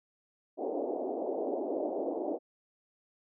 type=band-pass noise; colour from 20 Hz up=pink; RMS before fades=-34 dBFS; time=0.57-2.39 s; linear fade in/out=50 ms; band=280 to 740 Hz; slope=48 dB/octave; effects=none